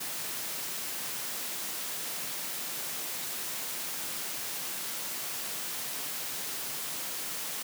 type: high-pass noise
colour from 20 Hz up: white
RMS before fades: -36 dBFS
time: 0-7.63 s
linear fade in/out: 10 ms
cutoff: 120 Hz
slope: 48 dB/octave
effects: none